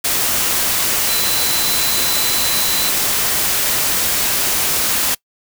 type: tone in noise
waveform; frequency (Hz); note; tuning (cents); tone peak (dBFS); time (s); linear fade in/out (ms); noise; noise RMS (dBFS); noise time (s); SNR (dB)
sine; 4024; B7; +32; -22; 1.08-2.9; 10; white; -17; 0.04-5.15; -8
effects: noise-tail reverb RT60 0.1 s tail -24 dB re dry